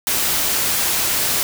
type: noise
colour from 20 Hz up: white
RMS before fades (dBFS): -19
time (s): 0.07-1.43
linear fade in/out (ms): 0
effects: none